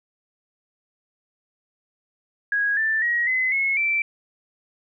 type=tone with pitch steps; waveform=sine; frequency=1652 / 1770.6 / 1897.6 / 2034 / 2180 / 2336 Hz; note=G#6 / A6 / A#6 / C7 / C#7 / D7; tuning=-10 / +10 / +30 / -50 / -29 / -10 cents; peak=-19 dBFS; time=2.52-4.02 s; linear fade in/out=2 ms; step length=250 ms; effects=none